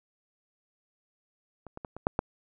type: clicks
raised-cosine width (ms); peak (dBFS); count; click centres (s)
1; -29 / -26 / -23 / -26 / -9 / -11; 6; 1.667 / 1.774 / 1.848 / 1.966 / 2.069 / 2.191
effects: none